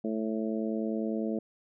harmonic tone, 110 Hz, A2, in tune, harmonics 2 / 3 / 4 / 5 / 6, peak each -31 / -35 / -37 / -39 / -41 dBFS, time 0.04-1.39 s, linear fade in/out 5 ms, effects none

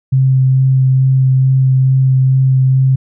sine tone with vibrato, 131.7 Hz, C3, 12 cents sharp, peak -7 dBFS, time 0.12-2.96 s, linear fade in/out 10 ms, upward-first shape sine, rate 2.3 Hz, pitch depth 10 cents each way, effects none

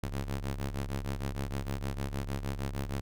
sawtooth ring-modulated tone, 69.3 Hz, C#2, in tune, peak -26 dBFS, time 0.03-3.01 s, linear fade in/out 5 ms, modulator 31.4 Hz, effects none

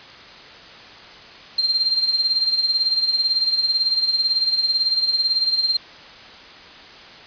sine tone with tremolo, 4174 Hz, C8, 5 cents flat, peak -14 dBFS, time 1.58-5.77 s, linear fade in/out 5 ms, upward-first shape sine, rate 18 Hz, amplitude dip 65%, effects white hiss -41 dBFS RMS until 7.26 s + resampled to 11025 Hz

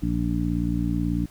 harmonic tone, 58.27 Hz, A#1, in tune, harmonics 1 / 2 / 3 / 4 / 5, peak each -28 / -30 / -27 / -31 / -27 dBFS, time 0.02-1.26 s, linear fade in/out 10 ms, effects pink hiss -52 dBFS RMS until 1.3 s

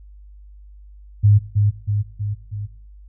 sine tone with echo, 103.4 Hz, G#2, 7 cents flat, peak -9 dBFS, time 1.23-1.39 s, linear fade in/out 20 ms, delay 320 ms, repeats 4, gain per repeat -4 dB, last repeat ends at 2.67 s, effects noise-tail reverb RT60 0.4 s tail -17 dB re dry + added 50 Hz sine -40 dBFS peak until 3.08 s

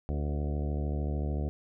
harmonic tone with a mistuned harmonic, 73.42 Hz, D2, in tune, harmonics 1 / 2 / 3 / 4 / 5 / 6 / 7 / 8 / 9 / 10, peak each -30 / -36 / -40 / -42 / -44 / -46 / -47 / -48 / -49 / -50 dBFS, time 0.09-1.49 s, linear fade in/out 0 ms, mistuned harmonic 6, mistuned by +24 cents, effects none

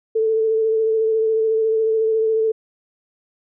sine tone with vibrato, 442.5 Hz, A4, 10 cents sharp, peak -15 dBFS, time 0.15-2.52 s, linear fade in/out 10 ms, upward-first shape sine, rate 14 Hz, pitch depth 20 cents each way, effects none

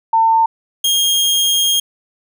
sine / sawtooth tone pair in turn, 901 / 3238 Hz, A5 / G#7, +41 / -45 cents, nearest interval octave + minor seventh, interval 2214 cents, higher second, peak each -9 dBFS, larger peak neither, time 0.13-0.46 / 0.84-1.8 s, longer second, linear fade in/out 5 ms, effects none

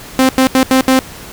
sawtooth tone bursts at uneven times, 261.6 Hz, C4, in tune, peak -3 dBFS, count 5, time 0.19-0.29 / 0.38-0.47 / 0.55-0.63 / 0.71-0.81 / 0.88-0.99 s, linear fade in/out 0 ms, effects pink hiss -32 dBFS RMS until 1.32 s

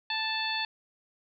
harmonic tone, 880 Hz, A5, in tune, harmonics 1 / 2 / 3 / 4 / 5, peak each -35 / -35 / -35 / -35 / -35 dBFS, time 0.1-0.65 s, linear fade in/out 2 ms, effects none

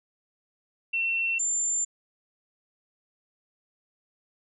sine tone pair in turn, 2706 / 7224 Hz, E7 / A8, +45 / +45 cents, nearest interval octave + perfect fourth, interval 1700 cents, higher second, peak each -24 / -24 dBFS, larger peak neither, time 0.93-1.39 / 1.39-1.85 s, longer neither, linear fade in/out 10 ms, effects none

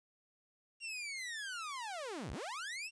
sawtooth linear two-way sweep, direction down then up, 2794 to 43.65 to 2794 Hz, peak -37 dBFS, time 0.8-2.91 s, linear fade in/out 50 ms, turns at 2.32 s, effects resampled to 22050 Hz + 12-bit

